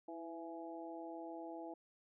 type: harmonic tone with a mistuned harmonic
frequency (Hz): 167.2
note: E3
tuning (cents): +25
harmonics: 2 / 3 / 4 / 5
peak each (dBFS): -48 / -54 / -50 / -52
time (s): 0.08-1.74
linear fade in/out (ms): 5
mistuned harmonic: 2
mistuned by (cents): -29
effects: none